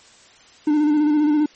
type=tone with vibrato; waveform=triangle; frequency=299.8 Hz; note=D4; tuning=36 cents sharp; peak=-12 dBFS; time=0.67-1.46 s; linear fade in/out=5 ms; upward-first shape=square; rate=15 Hz; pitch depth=31 cents each way; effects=white hiss -49 dBFS RMS until 1.55 s + MP3 32 kbps